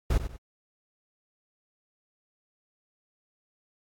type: noise with echo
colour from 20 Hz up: brown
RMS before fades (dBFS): -23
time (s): 0.1-0.18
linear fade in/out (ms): 5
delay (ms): 94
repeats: 2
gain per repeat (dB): -10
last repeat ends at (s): 0.368
effects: AAC 64 kbps